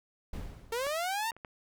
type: noise with exponential decay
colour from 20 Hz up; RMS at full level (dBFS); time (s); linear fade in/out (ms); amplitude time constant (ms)
brown; -36; 0.33-1.16; 5; 180
type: linear sweep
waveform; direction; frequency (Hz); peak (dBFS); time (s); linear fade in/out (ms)
sawtooth; up; 445.4 to 932.3; -27; 0.72-1.31; 5
type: clicks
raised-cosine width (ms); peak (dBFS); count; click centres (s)
0.5; -27 / -34 / -36 / -27; 4; 0.867 / 1.318 / 1.366 / 1.448
effects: none